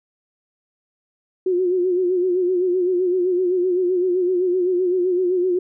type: tone with vibrato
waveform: sine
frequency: 362.7 Hz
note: F#4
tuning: 34 cents flat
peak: -16 dBFS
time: 1.46-5.59 s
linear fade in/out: 5 ms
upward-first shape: sine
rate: 7.8 Hz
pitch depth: 61 cents each way
effects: none

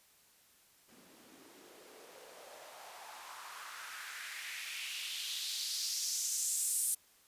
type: noise with band-pass filter sweep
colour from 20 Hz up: blue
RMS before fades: -41 dBFS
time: 0.88-6.95 s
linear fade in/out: 10 ms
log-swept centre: 210 to 9700 Hz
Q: 2.7
effects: white hiss -66 dBFS RMS until 7.27 s + resampled to 32000 Hz

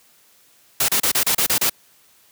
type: noise bursts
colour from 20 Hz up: white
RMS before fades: -18 dBFS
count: 8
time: 0.8-1.697 s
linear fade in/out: 5 ms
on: 85 ms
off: 31 ms
effects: white hiss -55 dBFS RMS until 2.31 s + high-pass 80 Hz 12 dB/octave

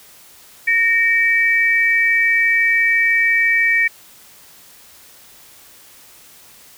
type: tone pair together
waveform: sine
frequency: 1846 / 2300 Hz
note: A#6 / D7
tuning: -17 / -37 cents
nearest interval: major third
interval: 380 cents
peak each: -15 dBFS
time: 0.67-3.88 s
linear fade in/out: 10 ms
effects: white hiss -45 dBFS RMS until 6.77 s

